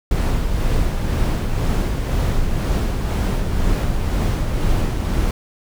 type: noise with tremolo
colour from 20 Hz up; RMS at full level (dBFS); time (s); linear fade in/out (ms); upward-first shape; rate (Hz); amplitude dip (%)
brown; -17; 0.11-5.31; 2; sine; 2; 35
effects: none